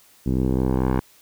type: tone with low-pass filter sweep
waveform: 10% pulse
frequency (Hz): 64.4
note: C2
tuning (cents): -27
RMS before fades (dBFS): -21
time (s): 0.26-1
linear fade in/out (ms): 5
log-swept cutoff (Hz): 270 to 1300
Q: 1
effects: white hiss -54 dBFS RMS until 1.21 s